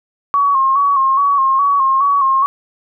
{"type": "tone with vibrato", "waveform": "sine", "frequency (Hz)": 1099, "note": "C#6", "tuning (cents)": -15, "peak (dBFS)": -10, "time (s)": [0.34, 2.46], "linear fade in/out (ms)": 0, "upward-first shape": "square", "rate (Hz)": 2.4, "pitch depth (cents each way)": 46, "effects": []}